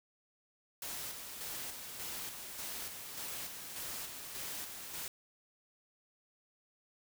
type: noise with tremolo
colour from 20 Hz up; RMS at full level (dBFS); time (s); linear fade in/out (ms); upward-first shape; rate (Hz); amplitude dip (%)
white; -42; 0.82-5.08; 2; square; 1.7; 40
effects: none